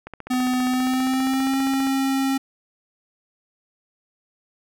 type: click train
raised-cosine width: 0.5 ms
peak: -20 dBFS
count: 28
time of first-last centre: 0.07-1.87 s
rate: 15 Hz
type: tone with pitch glide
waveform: square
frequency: 252.6 to 269.2 Hz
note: B3 to C4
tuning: +39 to +49 cents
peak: -20 dBFS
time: 0.3-2.38 s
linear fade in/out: 10 ms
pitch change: +110 cents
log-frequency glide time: 0.66-1.58 s
effects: none